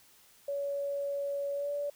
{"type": "tone with pitch glide", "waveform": "sine", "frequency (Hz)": [564, 576.5], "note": ["C#5", "D5"], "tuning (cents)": [30, -32], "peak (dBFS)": -31, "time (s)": [0.48, 1.9], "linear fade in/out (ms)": 5, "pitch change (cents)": 38, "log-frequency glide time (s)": [1.54, 1.71], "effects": ["white hiss -61 dBFS RMS until 1.95 s"]}